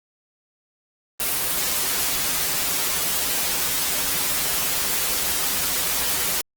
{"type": "noise with comb filter", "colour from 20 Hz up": "white", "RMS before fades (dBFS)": -23, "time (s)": [1.2, 6.41], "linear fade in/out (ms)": 0, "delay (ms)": 9.1, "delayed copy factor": -0.7, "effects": ["Opus 24 kbps"]}